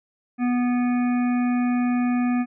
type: harmonic tone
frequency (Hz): 245.5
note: B3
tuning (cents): -10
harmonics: 1 / 3 / 5 / 7 / 9 / 10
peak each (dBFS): -19 / -32 / -36 / -39 / -42 / -40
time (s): 0.38-2.46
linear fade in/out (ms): 50
effects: none